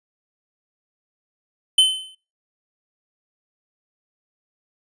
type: tone with exponential decay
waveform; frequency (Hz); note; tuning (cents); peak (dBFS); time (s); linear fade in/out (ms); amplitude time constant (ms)
square; 3058; G7; -44; -9; 1.78-2.15; 5; 80
effects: noise-tail reverb RT60 0.4 s tail -23 dB re dry + resampled to 22050 Hz